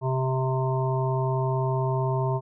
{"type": "harmonic tone", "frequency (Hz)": 130.81, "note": "C3", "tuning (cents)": 0, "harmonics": [1, 3, 5, 7, 8], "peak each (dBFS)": [-24, -30, -32, -32, -36], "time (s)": [0.01, 2.41], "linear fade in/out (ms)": 50, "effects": []}